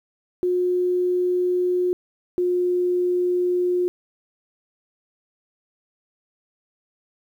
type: tone pair in turn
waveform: sine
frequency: 360 / 357.9 Hz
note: F#4 / F4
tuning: -47 / +42 cents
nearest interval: unison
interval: 11 cents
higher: first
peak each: -18 dBFS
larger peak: neither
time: 0.43-1.93 / 2.38-3.88 s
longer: neither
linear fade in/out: 0 ms
effects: 9-bit